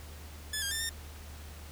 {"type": "tone with pitch steps", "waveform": "10% pulse", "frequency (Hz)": [1724, 1614, 1786, 1822], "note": ["A6", "G#6", "A6", "A#6"], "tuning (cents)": [-36, -50, 25, -40], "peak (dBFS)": -23, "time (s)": [0.53, 0.894], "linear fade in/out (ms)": 5, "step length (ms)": 91, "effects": ["added 75 Hz sine -45 dBFS peak until 1.71 s", "pink hiss -51 dBFS RMS until 1.71 s"]}